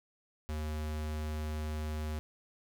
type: tone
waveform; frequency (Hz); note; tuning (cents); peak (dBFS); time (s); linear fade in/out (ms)
square; 76.7; D#2; -24; -35; 0.49-2.19; 0
effects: none